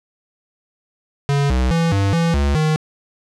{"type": "tone with pitch steps", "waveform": "square", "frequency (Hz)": [141.4, 63.3, 166.4, 98.8, 167.2, 70.9, 155.4], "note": ["C#3", "B1", "E3", "G2", "E3", "C#2", "D#3"], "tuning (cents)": [35, 43, 17, 14, 25, 40, -2], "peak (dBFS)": -15, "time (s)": [1.29, 2.76], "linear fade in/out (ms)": 0, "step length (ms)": 210, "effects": ["low-pass 7000 Hz 12 dB/octave"]}